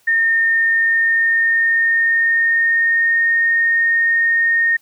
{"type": "tone with pitch glide", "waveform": "sine", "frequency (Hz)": [1824, 1843.1], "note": ["A#6", "A#6"], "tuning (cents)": [-38, -20], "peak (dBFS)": -12, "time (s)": [0.07, 4.77], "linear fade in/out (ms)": 10, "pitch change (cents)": 18, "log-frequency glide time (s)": [0.63, 3.3], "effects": ["white hiss -57 dBFS RMS until 4.81 s"]}